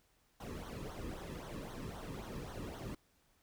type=noise with flanger; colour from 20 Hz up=brown; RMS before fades=-45 dBFS; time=0.4-2.95 s; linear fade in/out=5 ms; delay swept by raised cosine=0.4 to 1.4 ms; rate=3.8 Hz; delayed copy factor=-0.75; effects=pink hiss -73 dBFS RMS until 3.42 s